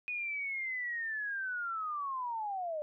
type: linear sweep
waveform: sine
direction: down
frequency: 2485 to 587.3 Hz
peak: -34 dBFS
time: 0.08-2.82 s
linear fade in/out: 0 ms
effects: none